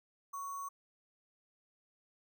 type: tone with sample-and-hold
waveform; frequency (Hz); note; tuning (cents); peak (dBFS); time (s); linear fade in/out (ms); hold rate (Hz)
sine; 1115; C#6; +10; -39; 0.33-0.69; 10; 7350
effects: none